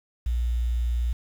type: tone with quantisation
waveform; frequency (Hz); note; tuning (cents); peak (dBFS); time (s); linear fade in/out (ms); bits
sine; 59.4; A#1; +33; -22; 0.26-1.13; 5; 8
effects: none